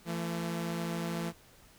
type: tone pair together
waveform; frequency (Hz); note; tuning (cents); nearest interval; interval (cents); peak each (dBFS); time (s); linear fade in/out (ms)
sawtooth; 168.99 / 222.5; E3 / A3; +43 / +20; perfect fourth; 477; -30 / -35; 0.05-1.33; 50
effects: pink hiss -59 dBFS RMS until 1.78 s